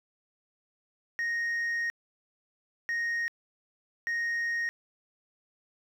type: tone bursts at uneven times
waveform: sine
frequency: 1864.7 Hz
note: A#6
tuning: in tune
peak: -25 dBFS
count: 3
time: 1.19-1.9 / 2.89-3.28 / 4.07-4.69 s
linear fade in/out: 0 ms
effects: tanh soft clip ceiling -27 dBFS + 10-bit